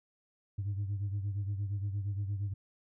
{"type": "beating tone pair", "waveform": "sine", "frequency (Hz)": [99.4, 108], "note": ["G2", "A2"], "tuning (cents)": [25, -32], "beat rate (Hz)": 8.6, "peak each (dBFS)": [-31, -38], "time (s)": [0.58, 2.54], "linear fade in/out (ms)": 10, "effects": ["tanh soft clip ceiling -29 dBFS"]}